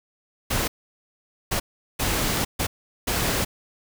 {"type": "noise bursts at uneven times", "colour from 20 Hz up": "pink", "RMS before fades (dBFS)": -24, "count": 5, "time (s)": [[0.5, 0.68], [1.51, 1.6], [1.99, 2.45], [2.59, 2.67], [3.07, 3.45]], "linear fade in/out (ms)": 10, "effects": []}